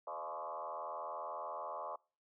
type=tone with frequency modulation; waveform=sine; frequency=853 Hz; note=G#5; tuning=46 cents sharp; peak=-40 dBFS; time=0.07-1.96 s; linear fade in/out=5 ms; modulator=80.2 Hz; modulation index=4; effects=noise-tail reverb RT60 0.4 s tail -26 dB re dry